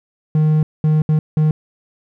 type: tone bursts at uneven times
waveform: triangle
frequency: 154.4 Hz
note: D#3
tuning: 13 cents flat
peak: -9 dBFS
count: 4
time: 0.35-0.63 / 0.84-1.02 / 1.09-1.19 / 1.37-1.51 s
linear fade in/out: 2 ms
effects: none